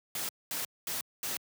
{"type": "noise bursts", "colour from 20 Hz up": "white", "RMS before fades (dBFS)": -35, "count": 4, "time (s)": [0.15, 1.37], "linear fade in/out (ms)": 2, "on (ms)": 140, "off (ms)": 220, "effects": ["high-pass 100 Hz 12 dB/octave"]}